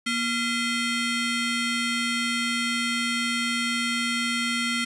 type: ring-modulated tone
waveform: 20% pulse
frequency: 1140 Hz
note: C#6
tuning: 48 cents sharp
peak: -16 dBFS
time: 0.06-4.85 s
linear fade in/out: 10 ms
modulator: 902 Hz
effects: resampled to 22050 Hz + 8-bit